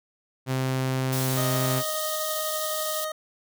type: tone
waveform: sawtooth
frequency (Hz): 130.81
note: C3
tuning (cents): 0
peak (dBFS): -20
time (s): 0.46-1.83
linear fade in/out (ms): 50
type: high-pass noise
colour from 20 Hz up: white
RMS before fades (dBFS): -32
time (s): 1.12-3.05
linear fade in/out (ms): 10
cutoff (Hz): 2900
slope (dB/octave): 96
type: tone with tremolo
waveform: 25% pulse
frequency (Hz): 622.3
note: D#5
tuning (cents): 0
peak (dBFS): -24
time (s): 1.37-3.12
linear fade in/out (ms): 5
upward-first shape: triangle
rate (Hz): 12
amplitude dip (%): 25
effects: none